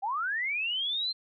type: linear sweep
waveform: sine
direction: up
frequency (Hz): 740 to 4186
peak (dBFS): -28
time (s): 0.02-1.13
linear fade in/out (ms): 20
effects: none